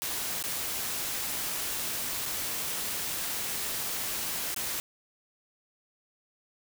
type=noise with dropouts; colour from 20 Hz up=white; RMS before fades=-33 dBFS; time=0.02-4.8 s; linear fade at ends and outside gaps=0 ms; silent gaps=0.426-0.439 / 2.256-2.26 / 4.545-4.563 s; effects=none